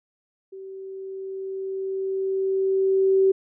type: tone with level ramp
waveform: sine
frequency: 384.4 Hz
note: G4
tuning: 34 cents flat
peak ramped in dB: -36 to -14 dBFS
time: 0.52-3.32 s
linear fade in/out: 10 ms
effects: none